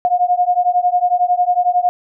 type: beating tone pair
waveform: sine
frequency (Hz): 711 / 722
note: F5 / F#5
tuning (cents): +31 / -43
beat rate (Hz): 11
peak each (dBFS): -15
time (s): 0.05-1.89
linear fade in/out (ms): 0
effects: none